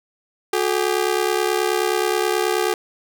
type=ring-modulated tone; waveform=sawtooth; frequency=398.3 Hz; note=G4; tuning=28 cents sharp; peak=-11 dBFS; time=0.53-2.74 s; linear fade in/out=2 ms; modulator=34.7 Hz; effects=none